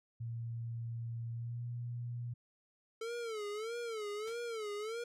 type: tone with pitch glide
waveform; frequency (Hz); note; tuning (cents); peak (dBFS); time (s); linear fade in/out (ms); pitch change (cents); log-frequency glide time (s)
sine; 116.1 to 119.99; A#2 to B2; -7 to -50; -38; 0.2-2.34; 10; +57; 1.32-1.63
type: tone with vibrato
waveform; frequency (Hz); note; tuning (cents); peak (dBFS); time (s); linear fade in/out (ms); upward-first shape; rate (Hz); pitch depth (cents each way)
square; 442.2; A4; +9; -39; 3.01-5.04; 5; sine; 1.6; 130
type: noise with exponential decay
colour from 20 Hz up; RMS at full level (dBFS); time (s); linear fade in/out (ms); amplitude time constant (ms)
white; -49; 4.27-4.49; 5; 46
effects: low-pass 9000 Hz 12 dB/octave